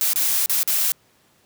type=noise with dropouts; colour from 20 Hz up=blue; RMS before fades=-20 dBFS; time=0.01-0.92 s; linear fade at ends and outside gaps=0 ms; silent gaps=0.133-0.159 / 0.46-0.496 / 0.631-0.676 s; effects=pink hiss -59 dBFS RMS until 1.45 s + high-pass 100 Hz 12 dB/octave